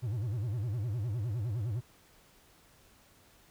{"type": "tone with vibrato", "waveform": "triangle", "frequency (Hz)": 111.1, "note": "A2", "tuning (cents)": 17, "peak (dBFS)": -29, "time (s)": [0.02, 1.81], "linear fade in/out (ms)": 20, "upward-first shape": "sine", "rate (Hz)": 9.8, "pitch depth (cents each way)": 230, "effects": ["pink hiss -62 dBFS RMS until 3.5 s"]}